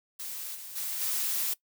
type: noise with level steps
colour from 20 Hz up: blue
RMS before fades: -38 / -43 / -34 / -30 dBFS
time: 0.19-1.54 s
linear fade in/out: 10 ms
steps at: 0.54 / 0.75 / 1 s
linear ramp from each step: 20 ms
effects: noise-tail reverb RT60 0.1 s tail -20 dB re dry